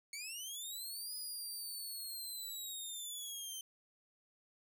15% pulse linear two-way sweep, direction up then down, 2202 to 4978 to 3086 Hz, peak -36 dBFS, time 0.13-3.61 s, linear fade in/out 2 ms, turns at 1.14 s, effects none

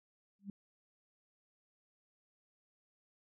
sine tone with exponential growth, 198.9 Hz, G3, 25 cents sharp, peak -37 dBFS, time 0.39-0.5 s, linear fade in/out 2 ms, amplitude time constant 22 ms, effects none

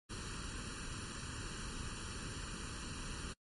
pink noise with comb filter, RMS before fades -44 dBFS, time 0.09-3.34 s, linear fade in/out 20 ms, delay 0.7 ms, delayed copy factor +0.9, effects noise-tail reverb RT60 0.1 s tail -26 dB re dry + MP3 48 kbps

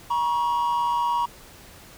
triangle tone pair together, 954 / 1111 Hz, A#5 / C#6, +40 / +4 cents, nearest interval minor third, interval 264 cents, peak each -19 / -25 dBFS, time 0.1-1.26 s, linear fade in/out 10 ms, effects tanh soft clip ceiling -14 dBFS + pink hiss -47 dBFS RMS until 1.97 s

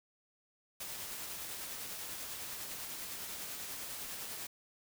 white noise with tremolo, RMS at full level -42 dBFS, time 0.8-4.47 s, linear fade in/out 5 ms, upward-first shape triangle, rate 10 Hz, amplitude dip 30%, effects none

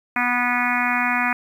harmonic tone with a mistuned harmonic, 245.2 Hz, B3, 12 cents flat, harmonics 1 / 3 / 4 / 5 / 6 / 7 / 8 / 9 / 10, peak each -27 / -27 / -27 / -27 / -27 / -27 / -27 / -27 / -27 dBFS, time 0.16-1.33 s, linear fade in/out 2 ms, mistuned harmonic 9, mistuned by -16 cents, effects 8-bit

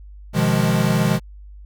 square chord, F half-diminished seventh, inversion second, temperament equal with one note detuned, 126.36 / 155.56 / 174.61 / 207.7 Hz, Cb3 / Eb3 / F3 / Ab3, +40 / 0 / 0 / 0 cents, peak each -22 dBFS, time 0.33-1.2 s, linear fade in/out 50 ms, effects added 50 Hz sine -37 dBFS peak until 1.65 s

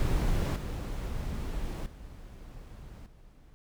brown noise with level steps, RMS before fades -27 / -34 / -46 / -55 dBFS, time 0-3.54 s, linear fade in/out 0 ms, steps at 0.56 / 1.86 / 3.06 s, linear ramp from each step 2 ms, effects none

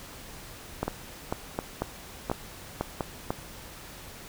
two click trains, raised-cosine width 1 ms, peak -13 / -14 dBFS, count 6 / 4, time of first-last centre 0.83-3.305 / 0.88-3.008 s, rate 2.02 / 1.41 Hz, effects pink hiss -45 dBFS RMS until 4.28 s

